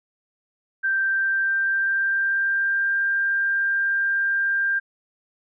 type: tone with pitch glide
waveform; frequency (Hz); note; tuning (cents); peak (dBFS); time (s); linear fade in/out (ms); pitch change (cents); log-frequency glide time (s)
sine; 1568 to 1591.7; G6 to G6; 0 to +26; -19; 0.83-4.8; 20; +26; 0.96-2.96
effects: none